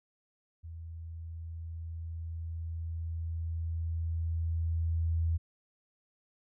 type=tone with level ramp; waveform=sine; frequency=82.41 Hz; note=E2; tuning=in tune; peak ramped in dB=-41 to -26 dBFS; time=0.63-5.38 s; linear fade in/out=20 ms; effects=none